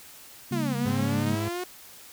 sine chord, G diminished, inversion second, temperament equal with one note detuned, 138.59 / 200.5 / 233.1 Hz, Db3 / G3 / Bb3, 0 / +39 / 0 cents, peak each -30 / -33 / -29 dBFS, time 0.51-1.35 s, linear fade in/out 5 ms
sawtooth linear two-way sweep, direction down then up, 365.5 to 233.1 to 365.5 Hz, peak -26 dBFS, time 0.52-1.64 s, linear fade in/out 5 ms, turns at 0.76 s
35% pulse tone, 103.83 Hz, G#2, in tune, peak -27 dBFS, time 0.85-1.49 s, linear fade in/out 10 ms
effects white hiss -48 dBFS RMS until 2.12 s

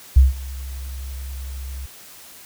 sine tone with ADSR envelope, 65.9 Hz, C2, 13 cents sharp, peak -5 dBFS, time 0.16-1.86 s, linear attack 9 ms, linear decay 160 ms, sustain -23 dB, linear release 4 ms, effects white hiss -43 dBFS RMS until 2.45 s

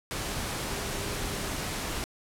sine tone in noise, 401 Hz, G4, 39 cents sharp, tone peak -42 dBFS, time 0.72-1.5 s, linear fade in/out 0 ms, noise pink, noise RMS -33 dBFS, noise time 0.11-2.04 s, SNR -12 dB, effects low-pass 12000 Hz 12 dB/octave

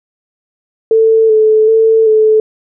sine tone with vibrato, 440 Hz, A4, in tune, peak -5 dBFS, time 0.91-2.4 s, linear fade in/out 2 ms, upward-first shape square, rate 1.3 Hz, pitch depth 22 cents each way, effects none

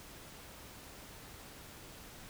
silence, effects pink hiss -52 dBFS RMS until 2.29 s

